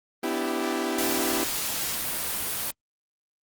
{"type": "chord", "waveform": "sawtooth", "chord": "E minor seventh", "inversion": "second", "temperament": "equal with one note detuned", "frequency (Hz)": [251.3, 293.7, 329.6, 392], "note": ["B3", "D4", "E4", "G4"], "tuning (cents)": [30, 0, 0, 0], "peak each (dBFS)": [-28, -30, -26, -27], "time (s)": [0.23, 1.44], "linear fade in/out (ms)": 5}
{"type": "noise", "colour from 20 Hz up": "white", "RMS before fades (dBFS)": -29, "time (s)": [0.98, 2.71], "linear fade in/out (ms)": 5}
{"effects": ["Opus 32 kbps"]}